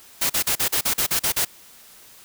white noise bursts, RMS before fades -21 dBFS, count 10, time 0.21-1.451 s, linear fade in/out 10 ms, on 89 ms, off 39 ms, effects white hiss -48 dBFS RMS until 2.24 s

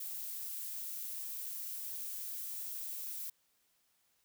violet noise, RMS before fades -42 dBFS, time 0-3.3 s, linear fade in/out 5 ms, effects white hiss -75 dBFS RMS until 4.24 s

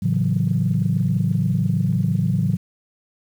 sine chord, F# minor seventh, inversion first, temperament equal, 110 / 138.59 / 164.81 / 185 Hz, A2 / C#3 / E3 / F#3, 0 / 0 / 0 / 0 cents, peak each -22 dBFS, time 0.02-2.57 s, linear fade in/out 10 ms, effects tanh soft clip ceiling -8 dBFS + 8-bit

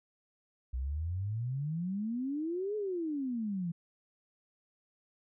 sine exponential two-way sweep, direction up then down, 60.5 to 431.4 to 164.1 Hz, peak -32 dBFS, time 0.73-3.72 s, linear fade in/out 10 ms, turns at 2.76 s, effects none

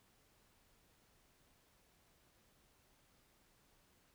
silence, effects pink hiss -72 dBFS RMS until 4.14 s

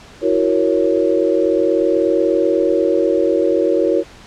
sine chord, F# dominant seventh, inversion third, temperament equal, 329.6 / 370 / 466.2 / 554.4 Hz, E4 / F#4 / A#4 / C#5, 0 / 0 / 0 / 0 cents, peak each -18 dBFS, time 0.21-4.04 s, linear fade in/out 50 ms, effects pink hiss -41 dBFS RMS until 4.26 s + low-pass 6000 Hz 12 dB/octave

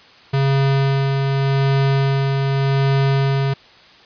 square tone with tremolo, 136.9 Hz, C#3, 21 cents flat, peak -14 dBFS, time 0.33-3.54 s, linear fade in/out 10 ms, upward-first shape sine, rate 0.85 Hz, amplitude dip 30%, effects white hiss -46 dBFS RMS until 4.05 s + resampled to 11025 Hz

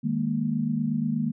sine chord, D# suspended fourth, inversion none, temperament equal with one note detuned, 155.56 / 205 / 233.1 Hz, D#3 / G#3 / A#3, 0 / -22 / 0 cents, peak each -29 / -29 / -26 dBFS, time 0.03-1.32 s, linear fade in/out 20 ms, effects none

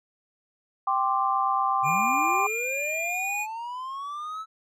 sine chord, G suspended fourth, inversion none, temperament equal, 784 / 1046.5 / 1174.7 Hz, G5 / C6 / D6, 0 / 0 / 0 cents, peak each -26 dBFS, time 0.87-2.47 s, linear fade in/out 5 ms
triangle linear sweep, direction up, 124.1 to 1318.5 Hz, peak -30 dBFS, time 1.82-4.46 s, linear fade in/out 50 ms
square tone with pitch glide, 2406 to 2461 Hz, D7 to D#7, +41 to -20 cents, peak -28 dBFS, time 1.83-3.47 s, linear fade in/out 50 ms, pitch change +39 cents, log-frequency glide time 3.06-3.3 s
effects low-pass 12000 Hz 12 dB/octave

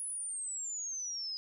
sine exponential sweep, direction down, 10470 to 4978 Hz, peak -36 dBFS, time 0-1.37 s, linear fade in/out 0 ms, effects none

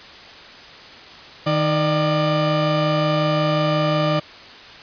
30% pulse tone pair together, 155.56 / 596.7 Hz, D#3 / D5, 0 / +27 cents, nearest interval octave + major seventh, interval 2327 cents, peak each -17 dBFS, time 1.46-4.2 s, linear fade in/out 10 ms, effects white hiss -40 dBFS RMS until 4.82 s + resampled to 11025 Hz

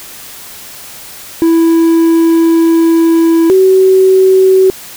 triangle / sine tone pair in turn, 330.2 / 378.3 Hz, E4 / F#4, +3 / +38 cents, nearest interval major second, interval 235 cents, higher second, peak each -3 dBFS, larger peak neither, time 1.42-3.5 / 3.5-4.7 s, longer first, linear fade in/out 0 ms, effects white hiss -30 dBFS RMS until 4.96 s

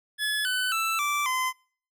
25% pulse tone with pitch steps, 1709 / 1505.1 / 1325.5 / 1167.3 / 1028 Hz, G#6 / F#6 / E6 / D6 / C6, +49 / +29 / +9 / -11 / -31 cents, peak -21 dBFS, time 0.18-1.53 s, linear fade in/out 50 ms, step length 270 ms, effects noise-tail reverb RT60 0.5 s tail -26 dB re dry

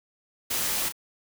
white noise with echo, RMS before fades -28 dBFS, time 0.5-0.89 s, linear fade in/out 10 ms, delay 34 ms, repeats 1, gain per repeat -8 dB, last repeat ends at 0.924 s, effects none

